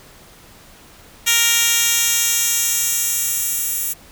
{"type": "tone with high-pass filter sweep", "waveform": "10% pulse", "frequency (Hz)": 466.2, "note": "A#4", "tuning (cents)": 0, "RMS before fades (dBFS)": -18, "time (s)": [1.26, 3.94], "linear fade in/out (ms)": 20, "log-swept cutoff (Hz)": [3300, 11000], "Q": 0.85, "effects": ["pink hiss -45 dBFS RMS until 4.11 s"]}